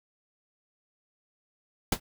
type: noise with exponential decay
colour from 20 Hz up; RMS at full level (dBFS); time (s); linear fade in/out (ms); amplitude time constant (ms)
pink; -20; 1.92-2; 5; 17
effects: none